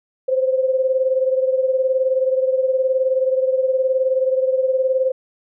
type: beating tone pair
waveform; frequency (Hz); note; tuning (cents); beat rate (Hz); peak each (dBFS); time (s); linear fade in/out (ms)
sine; 518 / 537; C5 / C5; -17 / +45; 19; -16 / -22; 0.28-5.12; 10
effects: none